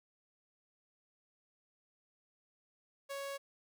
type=tone; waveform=sawtooth; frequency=555 Hz; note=C#5; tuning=2 cents sharp; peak=-36 dBFS; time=3.09-3.38 s; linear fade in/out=20 ms; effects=none